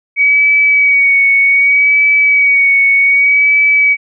sine tone with vibrato, 2258 Hz, C#7, 31 cents sharp, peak -6 dBFS, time 0.16-3.97 s, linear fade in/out 50 ms, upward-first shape sine, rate 0.65 Hz, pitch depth 29 cents each way, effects none

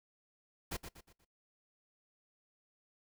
pink noise with echo, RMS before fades -39 dBFS, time 0.71-0.77 s, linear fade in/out 10 ms, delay 120 ms, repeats 4, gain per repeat -8 dB, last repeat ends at 1.25 s, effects noise-tail reverb RT60 0.2 s tail -23 dB re dry

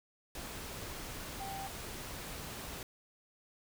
sine tone in noise, 781 Hz, G5, 7 cents flat, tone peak -41 dBFS, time 1.4-1.67 s, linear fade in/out 2 ms, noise pink, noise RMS -44 dBFS, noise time 0.35-2.83 s, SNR 0 dB, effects none

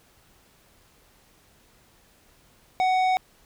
sine tone with tanh clipping, 745 Hz, F#5, 12 cents sharp, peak -21 dBFS, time 2.8-3.17 s, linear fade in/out 0 ms, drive 12 dB, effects pink hiss -59 dBFS RMS until 3.45 s

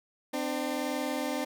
20% pulse tone pair together, 258.3 / 299.2 Hz, C4 / D4, -22 / +32 cents, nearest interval minor third, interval 254 cents, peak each -28 dBFS, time 0.33-1.45 s, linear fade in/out 10 ms, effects none

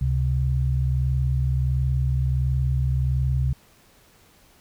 sine tone pair together, 69.28 / 130.7 Hz, C#2 / C3, 0 / -1 cents, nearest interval major seventh, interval 1099 cents, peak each -22 dBFS, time 0.01-3.53 s, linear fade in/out 5 ms, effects pink hiss -56 dBFS RMS until 4.6 s

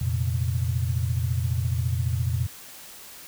sine chord, F suspended fourth, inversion none, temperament just, 87.31 / 116.41 / 130.96 Hz, F2 / Bb2 / C3, 0 / -2 / +2 cents, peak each -26 / -26 / -29 dBFS, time 0.01-2.47 s, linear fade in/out 5 ms, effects white hiss -44 dBFS RMS until 3.27 s

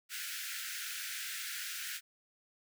pink high-pass noise, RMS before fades -41 dBFS, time 0.09-2.01 s, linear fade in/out 50 ms, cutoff 1400 Hz, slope 96 dB/octave, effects none

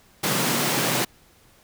pink high-pass noise, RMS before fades -23 dBFS, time 0.23-1.05 s, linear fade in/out 10 ms, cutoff 120 Hz, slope 96 dB/octave, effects pink hiss -56 dBFS RMS until 1.63 s

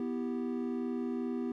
triangle chord, E minor, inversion second, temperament equal, 246.9 / 329.6 / 392 Hz, B3 / E4 / G4, 0 / 0 / 0 cents, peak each -32 / -38 / -37 dBFS, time 0-1.52 s, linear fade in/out 2 ms, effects none

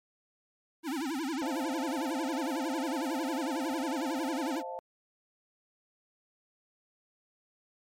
square tone with vibrato, 293.7 Hz, D4, in tune, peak -32 dBFS, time 0.83-4.63 s, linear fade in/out 50 ms, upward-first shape sine, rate 11 Hz, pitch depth 250 cents each way
sine chord, F dominant seventh, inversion second, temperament equal with one note detuned, 523.3 / 633.1 / 698.5 / 880 Hz, C5 / Eb5 / F5 / A5, 0 / +30 / 0 / 0 cents, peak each -40 / -45 / -43 / -40 dBFS, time 1.42-4.79 s, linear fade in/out 0 ms
effects MP3 64 kbps

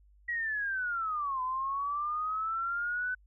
sine linear two-way sweep, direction down then up, 1928 to 1011 to 1510 Hz, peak -30 dBFS, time 0.28-3.15 s, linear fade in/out 10 ms, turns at 1.42 s, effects added 50 Hz sine -58 dBFS peak until 3.26 s

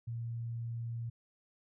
sine tone, 116.54 Hz, A#2, in tune, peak -36 dBFS, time 0.07-1.1 s, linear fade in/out 10 ms, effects none

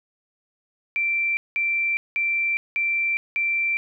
sine tone bursts, 2349 Hz, D7, in tune, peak -20 dBFS, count 5, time 0.96-3.77 s, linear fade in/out 0 ms, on 410 ms, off 190 ms, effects none

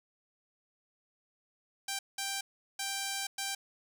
5% pulse tone bursts at uneven times, 786 Hz, G5, 4 cents sharp, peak -22 dBFS, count 4, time 1.88-1.99 / 2.18-2.41 / 2.79-3.27 / 3.38-3.55 s, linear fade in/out 5 ms, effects none

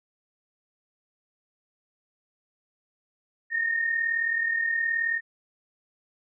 sine tone pair together, 1800 / 1838.9 Hz, A6 / A#6, +39 / -24 cents, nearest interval unison, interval 37 cents, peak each -32 / -24 dBFS, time 3.5-5.21 s, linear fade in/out 50 ms, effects none

